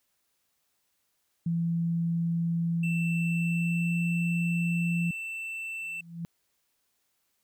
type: tone with pitch glide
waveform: sine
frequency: 168.1 to 170.74 Hz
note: E3 to F3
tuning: +34 to -39 cents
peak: -25 dBFS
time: 1.46-5.11 s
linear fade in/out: 5 ms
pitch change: +27 cents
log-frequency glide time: 3.15-3.95 s
type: tone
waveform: triangle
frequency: 2670 Hz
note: E7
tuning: 22 cents sharp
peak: -32 dBFS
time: 2.83-6.01 s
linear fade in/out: 5 ms
type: tone with exponential growth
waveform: sine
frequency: 168.6 Hz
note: E3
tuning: 39 cents sharp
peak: -30 dBFS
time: 5.81-6.25 s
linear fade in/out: 0 ms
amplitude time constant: 95 ms
effects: white hiss -75 dBFS RMS until 7.43 s